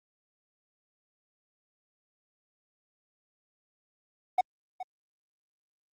triangle tone with echo, 740 Hz, F#5, in tune, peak -18 dBFS, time 4.38-4.41 s, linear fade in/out 5 ms, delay 420 ms, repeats 1, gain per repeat -14 dB, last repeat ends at 4.83 s, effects Opus 24 kbps

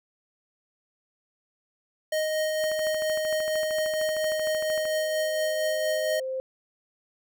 square tone with tremolo, 622.3 Hz, D#5, in tune, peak -24 dBFS, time 2.12-6.2 s, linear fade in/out 5 ms, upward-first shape triangle, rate 4.3 Hz, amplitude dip 30%
click train, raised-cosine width 0.5 ms, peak -25 dBFS, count 30, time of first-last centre 2.64-4.854 s, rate 13.1 Hz
sine tone with exponential growth, 523 Hz, C5, 1 cent flat, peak -27 dBFS, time 2.9-6.4 s, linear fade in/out 0 ms, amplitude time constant 760 ms
effects none

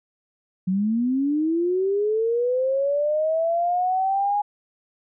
sine linear sweep, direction up, 180.2 to 830 Hz, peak -19 dBFS, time 0.67-4.42 s, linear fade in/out 10 ms, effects none

